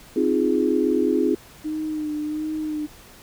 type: chord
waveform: sine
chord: F minor seventh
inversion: second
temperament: equal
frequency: 261.6 / 311.1 / 349.2 / 415.3 Hz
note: C4 / Eb4 / F4 / Ab4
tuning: 0 / 0 / 0 / 0 cents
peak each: -23 dBFS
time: 0.16-1.35 s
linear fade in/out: 5 ms
type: tone with vibrato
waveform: sine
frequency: 305.8 Hz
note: D#4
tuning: 30 cents flat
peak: -24 dBFS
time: 1.64-2.87 s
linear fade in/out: 20 ms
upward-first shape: sine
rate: 1.4 Hz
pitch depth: 31 cents each way
effects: pink hiss -47 dBFS RMS until 3.22 s